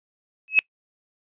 sine tone with exponential growth, 2572 Hz, E7, 43 cents flat, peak -8 dBFS, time 0.48-0.59 s, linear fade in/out 0 ms, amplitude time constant 22 ms, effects noise-tail reverb RT60 0.1 s tail -26 dB re dry + resampled to 8000 Hz

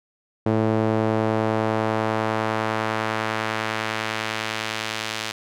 sawtooth tone with band-pass filter sweep, 110 Hz, A2, in tune, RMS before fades -24 dBFS, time 0.46-5.32 s, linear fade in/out 5 ms, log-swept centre 400 to 3800 Hz, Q 0.81, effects none

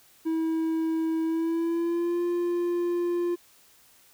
triangle tone with pitch glide, 323.3 to 348.5 Hz, E4 to F4, -34 to -4 cents, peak -22 dBFS, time 0.25-3.36 s, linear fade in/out 20 ms, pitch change +130 cents, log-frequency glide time 1.23-2.22 s, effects white hiss -58 dBFS RMS until 4.13 s

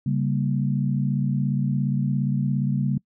sine chord, G diminished, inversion second, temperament equal, 138.59 / 196 / 233.1 Hz, Db3 / G3 / Bb3, 0 / 0 / 0 cents, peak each -22 / -26 / -28 dBFS, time 0.06-2.98 s, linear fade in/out 5 ms, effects noise-tail reverb RT60 0.1 s tail -25 dB re dry

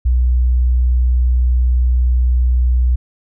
sine tone, 61.74 Hz, B1, in tune, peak -10 dBFS, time 0.05-2.96 s, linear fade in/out 10 ms, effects none

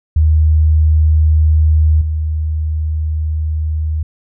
sine tone with level steps, 77.78 Hz, D#2, in tune, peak -7 / -14 dBFS, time 0.16-4.03 s, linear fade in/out 5 ms, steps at 2.01 s, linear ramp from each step 5 ms, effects none

